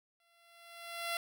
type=tone with exponential growth; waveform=10% pulse; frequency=682 Hz; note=F5; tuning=41 cents flat; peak=-24 dBFS; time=0.2-1.17 s; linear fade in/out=1 ms; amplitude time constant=210 ms; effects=none